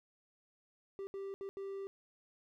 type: tone bursts at uneven times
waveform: triangle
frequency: 392 Hz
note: G4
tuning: in tune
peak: -38 dBFS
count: 4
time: 0.99-1.07 / 1.14-1.34 / 1.41-1.49 / 1.57-1.87 s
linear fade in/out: 0 ms
effects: none